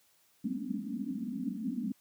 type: band-pass noise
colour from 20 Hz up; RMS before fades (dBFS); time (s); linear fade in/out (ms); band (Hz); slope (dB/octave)
pink; -36; 0.44-1.92; 5; 190 to 280; 96
effects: white hiss -68 dBFS RMS until 2 s + high-pass 80 Hz 12 dB/octave